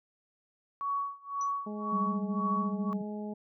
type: tone with tremolo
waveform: sine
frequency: 1122 Hz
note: C#6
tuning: 21 cents sharp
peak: -28 dBFS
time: 0.81-2.93 s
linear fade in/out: 0 ms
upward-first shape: sine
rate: 1.9 Hz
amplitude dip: 95%
type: tone with exponential decay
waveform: sine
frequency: 5920 Hz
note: F#8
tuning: in tune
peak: -38 dBFS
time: 1.41-1.52 s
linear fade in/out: 2 ms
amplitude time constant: 23 ms
type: harmonic tone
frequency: 210 Hz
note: G#3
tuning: 19 cents sharp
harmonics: 1 / 2 / 3 / 4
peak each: -36 / -42 / -46 / -48 dBFS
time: 1.66-3.34 s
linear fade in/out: 10 ms
type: tone with vibrato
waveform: sine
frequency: 196 Hz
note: G3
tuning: in tune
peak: -31 dBFS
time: 1.92-3.02 s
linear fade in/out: 10 ms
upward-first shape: sine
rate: 18 Hz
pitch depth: 46 cents each way
effects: none